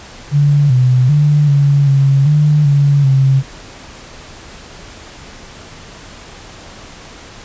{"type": "tone with pitch steps", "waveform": "sine", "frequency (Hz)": [144.4, 126.8, 147.6, 141.7, 137.4, 149.3, 142.1, 134.6], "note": ["D3", "B2", "D3", "C#3", "C#3", "D3", "C#3", "C3"], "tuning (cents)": [-29, 46, 9, 38, -15, 29, 43, 49], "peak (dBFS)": -7, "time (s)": [0.31, 3.43], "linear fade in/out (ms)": 50, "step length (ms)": 390, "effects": ["pink hiss -35 dBFS RMS until 7.44 s", "resampled to 16000 Hz"]}